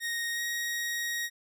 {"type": "tone with pitch glide", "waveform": "sawtooth", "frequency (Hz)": [1864.7, 1884.2], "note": ["A#6", "A#6"], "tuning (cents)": [0, 18], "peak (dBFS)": -27, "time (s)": [0, 1.3], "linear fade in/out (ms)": 50, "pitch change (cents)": 18, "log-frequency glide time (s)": [0.33, 0.4], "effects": []}